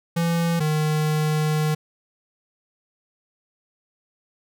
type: tone pair in turn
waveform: square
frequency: 168.5 / 153.54 Hz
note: E3 / D#3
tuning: +38 / -23 cents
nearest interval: major second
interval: 161 cents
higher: first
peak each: -20 dBFS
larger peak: neither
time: 0.16-0.6 / 0.6-1.75 s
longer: second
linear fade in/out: 10 ms
effects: none